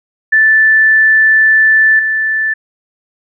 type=tone with level steps; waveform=sine; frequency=1758 Hz; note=A6; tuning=2 cents flat; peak=-5 / -11 dBFS; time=0.32-2.54 s; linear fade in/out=10 ms; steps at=1.99 s; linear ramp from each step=2 ms; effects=none